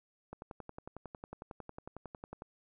click train, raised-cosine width 1 ms, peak -30 dBFS, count 24, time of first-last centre 0.33-2.421 s, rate 11 Hz, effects none

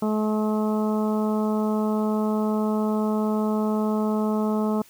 harmonic tone, 214.4 Hz, A3, 45 cents flat, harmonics 1 / 2 / 3 / 4 / 5 / 6, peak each -22 / -28 / -32 / -34 / -36 / -38 dBFS, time 0.02-4.82 s, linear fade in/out 5 ms, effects white hiss -53 dBFS RMS until 4.89 s

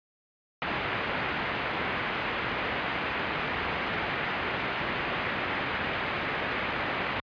white low-pass noise, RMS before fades -31 dBFS, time 0.62-7.2 s, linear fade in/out 0 ms, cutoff 2500 Hz, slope 24 dB/octave, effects high-pass 60 Hz 12 dB/octave + resampled to 11025 Hz

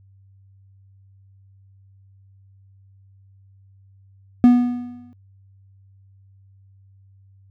triangle tone with exponential decay, 244.4 Hz, B3, 18 cents flat, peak -4 dBFS, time 4.44-5.13 s, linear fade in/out 0 ms, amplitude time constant 150 ms, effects added 97 Hz sine -49 dBFS peak until 7.5 s

